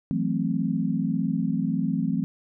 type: chord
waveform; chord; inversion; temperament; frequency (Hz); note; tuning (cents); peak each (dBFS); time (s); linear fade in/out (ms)
sine; F# half-diminished seventh; third; equal; 164.81 / 185 / 220 / 261.6; E3 / F#3 / A3 / C4; 0 / 0 / 0 / 0; -28; 0.11-2.24; 0
effects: none

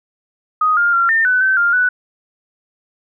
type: tone with pitch steps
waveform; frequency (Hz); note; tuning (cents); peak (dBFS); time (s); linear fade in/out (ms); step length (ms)
sine; 1249 / 1407 / 1376 / 1809 / 1499 / 1539 / 1401 / 1486; D#6 / F6 / F6 / A6 / F#6 / G6 / F6 / F#6; +6 / +12 / -26 / +48 / +22 / -32 / +5 / +7; -11; 0.61-1.89; 5; 160
effects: none

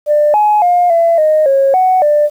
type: tone with pitch steps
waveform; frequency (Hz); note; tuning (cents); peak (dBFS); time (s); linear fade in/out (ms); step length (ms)
sine; 595 / 842 / 709 / 672 / 618 / 545 / 744 / 593; D5 / G#5 / F5 / E5 / D#5 / C#5 / F#5 / D5; +22 / +24 / +26 / +33 / -12 / -29 / +9 / +17; -6; 0.06-2.3; 50; 280
effects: tanh soft clip ceiling -2 dBFS + 7-bit

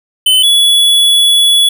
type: tone pair in turn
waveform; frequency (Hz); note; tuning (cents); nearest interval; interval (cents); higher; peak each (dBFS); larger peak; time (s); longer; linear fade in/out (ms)
square; 3039 / 3398; F#7 / G#7; +46 / +39; major second; 193; second; -6; neither; 0.26-0.43 / 0.43-1.69; second; 5
effects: none

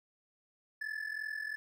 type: ring-modulated tone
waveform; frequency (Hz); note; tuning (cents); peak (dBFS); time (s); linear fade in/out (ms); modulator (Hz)
triangle; 1735; A6; -25; -32; 0.81-1.56; 0; 21.4
effects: none

